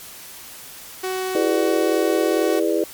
sawtooth tone, 374 Hz, F#4, 19 cents sharp, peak -19 dBFS, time 1.03-2.6 s, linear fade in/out 10 ms
sine chord, E dominant seventh, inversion none, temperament just, 329.6 / 412 / 494.4 / 593.3 Hz, E4 / G#4 / B4 / D5, 0 / -14 / +2 / +18 cents, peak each -21 / -22 / -24 / -24 dBFS, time 1.35-2.84 s, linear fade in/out 2 ms
effects white hiss -39 dBFS RMS until 2.93 s + MP3 96 kbps

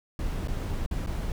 brown noise with dropouts, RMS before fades -30 dBFS, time 0.19-1.32 s, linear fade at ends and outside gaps 2 ms, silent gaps 0.475-0.482 / 0.862-0.911 / 1.063-1.071 s, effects none

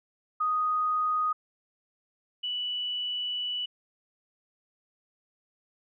sine tone pair in turn, 1244.5 / 2960 Hz, D#6 / F#7, 0 / 0 cents, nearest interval octave + minor third, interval 1500 cents, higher second, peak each -24 / -29 dBFS, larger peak first, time 0.4-1.33 / 2.43-3.66 s, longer second, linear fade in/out 10 ms, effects none

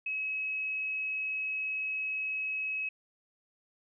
sine tone, 2563 Hz, E7, 49 cents flat, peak -31 dBFS, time 0.06-2.89 s, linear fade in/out 5 ms, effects none

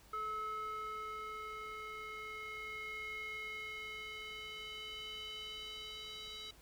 square tone with band-pass filter sweep, 431.2 Hz, A4, 35 cents flat, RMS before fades -45 dBFS, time 0.13-6.51 s, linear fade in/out 5 ms, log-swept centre 1300 to 3700 Hz, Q 4.3, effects added 50 Hz sine -64 dBFS peak until 6.61 s + pink hiss -63 dBFS RMS until 6.61 s

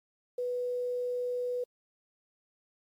sine tone with quantisation, 493.2 Hz, B4, 2 cents flat, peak -30 dBFS, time 0.38-1.64 s, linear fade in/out 5 ms, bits 10, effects AAC 64 kbps

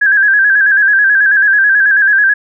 sine tone with vibrato, 1623 Hz, G#6, 40 cents flat, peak -6 dBFS, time 0.01-2.34 s, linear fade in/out 10 ms, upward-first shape square, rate 9.2 Hz, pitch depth 56 cents each way, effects none

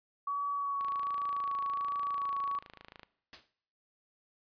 sine tone with vibrato, 1129 Hz, C#6, 31 cents sharp, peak -31 dBFS, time 0.27-2.59 s, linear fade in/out 5 ms, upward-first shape sine, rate 1.3 Hz, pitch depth 15 cents each way
click train, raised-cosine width 0.3 ms, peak -32 dBFS, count 61, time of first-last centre 0.81-3.032 s, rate 27 Hz
white noise with exponential decay, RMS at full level -43 dBFS, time 3.33-3.52 s, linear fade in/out 1 ms, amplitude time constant 40 ms
effects noise-tail reverb RT60 0.7 s tail -20 dB re dry + resampled to 11025 Hz

